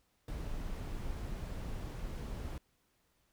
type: noise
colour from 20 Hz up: brown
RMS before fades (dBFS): -40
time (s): 0.28-2.58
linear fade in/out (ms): 2
effects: pink hiss -75 dBFS RMS until 3.32 s